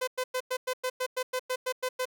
sawtooth tone bursts, 509 Hz, C5, 48 cents flat, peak -24 dBFS, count 13, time 0.01-2.055 s, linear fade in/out 10 ms, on 65 ms, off 100 ms, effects none

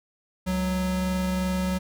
square tone pair together, 69.3 / 185.01 Hz, C#2 / F#3, 0 / 0 cents, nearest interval octave + perfect fourth, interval 1700 cents, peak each -33 / -25 dBFS, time 0.46-1.79 s, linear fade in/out 20 ms, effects none

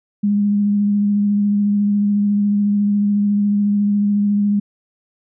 sine tone with vibrato, 204.5 Hz, G#3, 26 cents flat, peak -13 dBFS, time 0.23-4.6 s, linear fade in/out 10 ms, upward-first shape sine, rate 14 Hz, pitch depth 16 cents each way, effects none

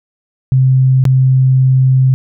sine tone with dropouts, 130.81 Hz, C3, in tune, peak -6 dBFS, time 0.52-2.14 s, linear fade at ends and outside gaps 0 ms, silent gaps 1.04-1.053 s, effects none

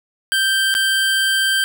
25% pulse tone with dropouts, 1568 Hz, G6, in tune, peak -11 dBFS, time 0.32-1.64 s, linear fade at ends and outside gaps 0 ms, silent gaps 0.741-0.75 s, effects none

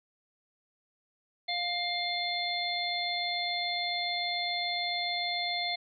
harmonic tone, 703 Hz, F5, 11 cents sharp, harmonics 1 / 3 / 5 / 6, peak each -35 / -35 / -35 / -35 dBFS, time 1.48-5.76 s, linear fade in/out 10 ms, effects none

